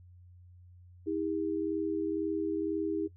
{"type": "tone pair together", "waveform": "sine", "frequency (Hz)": [320.3, 402.3], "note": ["E4", "G4"], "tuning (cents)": [-50, 45], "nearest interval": "major third", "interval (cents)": 395, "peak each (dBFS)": [-31, -34], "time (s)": [1.06, 3.08], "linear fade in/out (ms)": 20, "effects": ["noise-tail reverb RT60 0.1 s tail -18 dB re dry", "added 89 Hz sine -52 dBFS peak until 3.16 s"]}